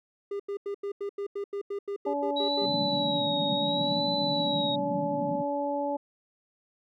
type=tone bursts; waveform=triangle; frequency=402.1 Hz; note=G4; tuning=44 cents sharp; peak=-28 dBFS; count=14; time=0.31-2.659 s; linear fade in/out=5 ms; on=87 ms; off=87 ms
type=harmonic tone; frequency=285.8 Hz; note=D4; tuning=47 cents flat; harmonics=1 / 2 / 3; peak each=-33 / -30 / -32 dBFS; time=2.06-5.97 s; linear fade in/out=10 ms
type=tone with vibrato; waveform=sine; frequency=3872 Hz; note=B7; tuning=35 cents flat; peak=-29 dBFS; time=2.36-4.76 s; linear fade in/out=10 ms; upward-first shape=sine; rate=0.7 Hz; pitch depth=55 cents each way
type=band-pass noise; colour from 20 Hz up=white; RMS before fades=-35 dBFS; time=2.6-5.45 s; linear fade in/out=50 ms; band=140 to 240 Hz; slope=48 dB/octave
effects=none